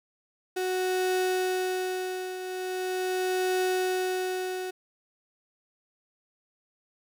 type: tone with tremolo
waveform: 35% pulse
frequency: 370 Hz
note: F#4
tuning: in tune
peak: -22 dBFS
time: 0.56-4.71 s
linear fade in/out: 10 ms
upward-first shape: triangle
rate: 0.41 Hz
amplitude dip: 70%
effects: none